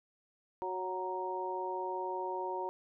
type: harmonic tone with a mistuned harmonic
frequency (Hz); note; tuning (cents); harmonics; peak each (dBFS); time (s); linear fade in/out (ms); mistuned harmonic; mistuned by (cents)
184.6; F#3; -4; 2 / 3 / 4 / 5; -39 / -43 / -44 / -37; 0.62-2.69; 0; 5; +18
effects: none